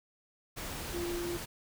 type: tone in noise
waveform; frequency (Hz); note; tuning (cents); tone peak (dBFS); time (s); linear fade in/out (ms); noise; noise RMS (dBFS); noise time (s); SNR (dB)
sine; 346.4; F4; -14; -34; 0.93-1.38; 20; pink; -40; 0.56-1.46; +3
effects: none